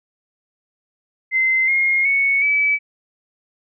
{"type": "tone with pitch steps", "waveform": "sine", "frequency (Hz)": [2068, 2141, 2216, 2295], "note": ["C7", "C7", "C#7", "D7"], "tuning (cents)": [-21, 39, -1, -40], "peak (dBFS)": -14, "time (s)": [1.31, 2.79], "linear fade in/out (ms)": 50, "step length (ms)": 370, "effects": []}